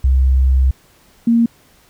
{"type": "tone pair in turn", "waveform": "sine", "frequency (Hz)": [65.5, 232.4], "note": ["C2", "A#3"], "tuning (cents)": [2, -5], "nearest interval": "octave + minor seventh", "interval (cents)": 2193, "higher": "second", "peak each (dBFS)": -9, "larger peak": "neither", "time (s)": [[0.04, 0.71], [1.27, 1.46]], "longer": "first", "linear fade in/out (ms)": 5, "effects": ["pink hiss -51 dBFS RMS until 1.89 s"]}